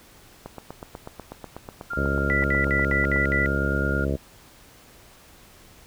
click train, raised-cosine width 1 ms, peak -21 dBFS, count 23, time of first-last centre 0.46-3.163 s, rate 8.14 Hz
sine tone with pitch glide, 1396 to 1412.2 Hz, F6 to F6, -1 to +19 cents, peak -27 dBFS, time 1.9-4.05 s, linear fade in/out 10 ms, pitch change +20 cents, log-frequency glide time 2.72-3.84 s
harmonic tone, 69.3 Hz, C#2, in tune, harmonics 1 / 2 / 3 / 4 / 5 / 6 / 7 / 8 / 9, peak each -26 / -29 / -31 / -32 / -33 / -34 / -34 / -35 / -36 dBFS, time 1.96-4.17 s, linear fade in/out 20 ms
sine tone bursts, 1975.5 Hz, B6, in tune, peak -22 dBFS, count 6, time 2.3-3.46 s, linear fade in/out 0 ms, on 140 ms, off 64 ms
effects pink hiss -51 dBFS RMS until 5.86 s

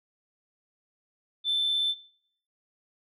sine tone with amplitude modulation, 3535 Hz, A7, 7 cents sharp, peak -21 dBFS, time 1.44-1.95 s, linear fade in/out 50 ms, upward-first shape sine, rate 77.2 Hz, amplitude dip 25%, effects noise-tail reverb RT60 0.6 s tail -20 dB re dry + tanh soft clip ceiling -20 dBFS

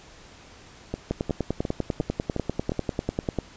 two click trains, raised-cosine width 2 ms, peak -14 / -11 dBFS, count 6 / 24, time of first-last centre 0.94-2.719 / 1.11-3.387 s, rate 2.81 / 10.1 Hz, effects pink hiss -49 dBFS RMS until 3.56 s + resampled to 16000 Hz

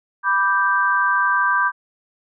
sine chord, G major, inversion first, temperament equal, 987.8 / 1174.7 / 1568 Hz, B5 / D6 / G6, 0 / 0 / 0 cents, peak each -21 / -20 / -18 dBFS, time 0.23-1.72 s, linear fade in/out 50 ms, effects none

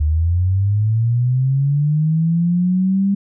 sine linear sweep, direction up, 73.42 to 200 Hz, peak -13 dBFS, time 0-3.15 s, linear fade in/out 10 ms, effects none

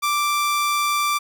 sawtooth tone, 1174.7 Hz, D6, in tune, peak -15 dBFS, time 0.02-1.19 s, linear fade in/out 20 ms, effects none

